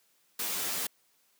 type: noise with comb filter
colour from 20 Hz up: white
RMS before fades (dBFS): -33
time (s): 0.39-0.87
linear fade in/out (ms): 5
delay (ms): 11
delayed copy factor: +0.65
effects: white hiss -69 dBFS RMS until 1.39 s + high-pass 150 Hz 12 dB/octave